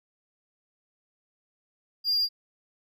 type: tone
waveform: triangle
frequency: 4804 Hz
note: D8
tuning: 38 cents sharp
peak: -21 dBFS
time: 2.04-2.29 s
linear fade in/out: 50 ms
effects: none